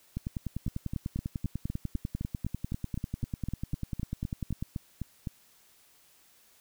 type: two click trains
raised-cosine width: 5 ms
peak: -20 / -21 dBFS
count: 46 / 19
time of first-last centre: 0.17-4.625 / 0.68-5.272 s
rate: 10.1 / 3.92 Hz
effects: white hiss -62 dBFS RMS until 6.6 s